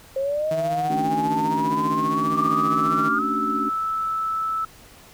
sine linear sweep, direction up, 530 to 1417 Hz, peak -21 dBFS, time 0.16-3.19 s, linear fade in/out 5 ms
sawtooth tone with tremolo, 157.9 Hz, D#3, 26 cents sharp, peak -23 dBFS, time 0.51-3.09 s, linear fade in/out 2 ms, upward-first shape triangle, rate 15 Hz, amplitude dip 60%
sine chord, D major seventh, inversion second, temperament equal with one note detuned, 220 / 277.2 / 293.7 / 379.7 Hz, A3 / C#4 / D4 / F#4, 0 / 0 / 0 / +45 cents, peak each -30 / -30 / -29 / -33 dBFS, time 0.89-3.7 s, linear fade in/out 20 ms
sine tone with pitch glide, 1162 to 1311.9 Hz, D6 to E6, -19 to -9 cents, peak -22 dBFS, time 2.36-4.65 s, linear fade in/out 5 ms, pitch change +210 cents, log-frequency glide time 3.12-3.24 s
effects pink hiss -48 dBFS RMS until 5.13 s

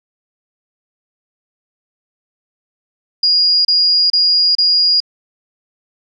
sine tone bursts, 4863 Hz, D#8, 40 cents flat, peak -9 dBFS, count 4, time 3.23-5.003 s, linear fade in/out 5 ms, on 420 ms, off 31 ms, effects none

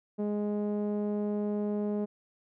sawtooth tone with low-pass filter, 207.7 Hz, G#3, in tune, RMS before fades -31 dBFS, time 0.18-2.06 s, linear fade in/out 20 ms, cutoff 520 Hz, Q 1.4, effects none

